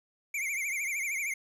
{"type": "tone with vibrato", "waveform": "square", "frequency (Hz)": 2233, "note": "C#7", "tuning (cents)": 12, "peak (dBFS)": -31, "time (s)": [0.34, 1.34], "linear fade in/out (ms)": 5, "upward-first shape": "triangle", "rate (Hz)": 13, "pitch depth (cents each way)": 150, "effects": ["resampled to 32000 Hz", "10-bit"]}